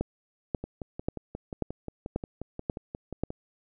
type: two click trains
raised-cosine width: 2 ms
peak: -14 / -22 dBFS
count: 7 / 16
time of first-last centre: 0.01-3.236 / 0.64-3.304 s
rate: 1.86 / 5.63 Hz
effects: none